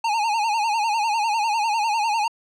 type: tone with vibrato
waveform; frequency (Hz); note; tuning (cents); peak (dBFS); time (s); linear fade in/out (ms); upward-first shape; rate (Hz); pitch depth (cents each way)
square; 873; A5; -14; -20; 0.04-2.28; 5; sine; 10; 110
effects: low-pass 6000 Hz 12 dB/octave